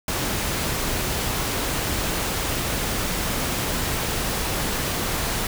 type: noise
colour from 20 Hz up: pink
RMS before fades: -25 dBFS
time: 0.08-5.47 s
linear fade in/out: 2 ms
effects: none